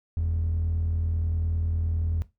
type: tone pair together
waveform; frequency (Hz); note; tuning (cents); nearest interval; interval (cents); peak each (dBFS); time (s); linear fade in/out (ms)
triangle; 43.73 / 82.41; F1 / E2; +3 / 0; major seventh; 1097; -29 / -21; 0.17-2.22; 0
effects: noise-tail reverb RT60 0.2 s tail -17 dB re dry + tanh soft clip ceiling -19 dBFS